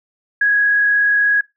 sine tone with frequency modulation, 1661.2 Hz, G#6, in tune, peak -11 dBFS, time 0.41-1.41 s, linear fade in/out 5 ms, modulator 36.6 Hz, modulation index 0.4, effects noise-tail reverb RT60 0.2 s tail -21 dB re dry

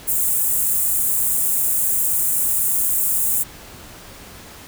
white high-pass noise, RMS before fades -19 dBFS, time 0.07-3.44 s, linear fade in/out 20 ms, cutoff 7500 Hz, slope 48 dB/octave, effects pink hiss -40 dBFS RMS until 4.67 s

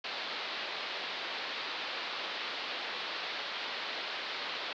white low-pass noise, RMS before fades -38 dBFS, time 0.04-4.73 s, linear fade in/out 5 ms, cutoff 4400 Hz, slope 48 dB/octave, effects high-pass 400 Hz 12 dB/octave

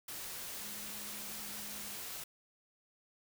sine tone in noise, 207.7 Hz, G#3, in tune, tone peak -55 dBFS, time 0.61-1.96 s, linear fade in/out 5 ms, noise white, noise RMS -44 dBFS, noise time 0.08-2.24 s, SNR -14 dB, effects none

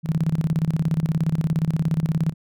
sine tone with tremolo, 160 Hz, D#3, 49 cents sharp, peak -16 dBFS, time 0.03-2.34 s, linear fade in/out 50 ms, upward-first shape square, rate 17 Hz, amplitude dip 80%, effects none

